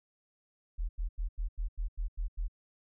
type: tone bursts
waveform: sine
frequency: 40.41 Hz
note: E1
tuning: 34 cents flat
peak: -30 dBFS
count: 9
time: 0.78-2.482 s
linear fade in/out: 20 ms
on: 110 ms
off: 89 ms
effects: none